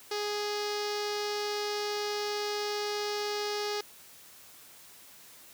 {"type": "tone with low-pass filter", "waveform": "sawtooth", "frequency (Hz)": 415.3, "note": "G#4", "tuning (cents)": 0, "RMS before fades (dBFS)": -33, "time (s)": [0.11, 3.81], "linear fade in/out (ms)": 5, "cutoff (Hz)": 5100, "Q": 3.5, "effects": ["white hiss -53 dBFS RMS until 5.53 s", "high-pass 60 Hz 12 dB/octave"]}